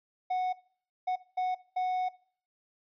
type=tone bursts at uneven times; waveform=triangle; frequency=737 Hz; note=F#5; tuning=7 cents flat; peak=-25 dBFS; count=4; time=0.3-0.53 / 1.07-1.16 / 1.37-1.55 / 1.76-2.09 s; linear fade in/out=10 ms; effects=noise-tail reverb RT60 0.5 s tail -21 dB re dry + resampled to 11025 Hz